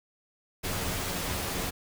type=noise with comb filter; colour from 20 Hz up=pink; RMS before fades=-32 dBFS; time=0.63-1.71 s; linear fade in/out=20 ms; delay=11 ms; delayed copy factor=+0.5; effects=none